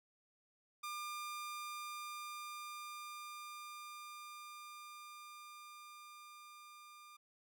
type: tone with level ramp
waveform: sawtooth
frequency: 1200 Hz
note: D6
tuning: 37 cents sharp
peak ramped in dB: -38 to -52 dBFS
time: 0.83-7.17 s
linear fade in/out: 10 ms
effects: none